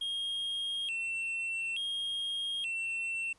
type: tone with vibrato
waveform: triangle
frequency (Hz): 2960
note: F#7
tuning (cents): 0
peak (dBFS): -31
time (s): 0.01-3.33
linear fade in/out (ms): 5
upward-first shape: square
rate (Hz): 0.57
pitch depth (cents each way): 160
effects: pink hiss -66 dBFS RMS until 3.38 s + resampled to 24000 Hz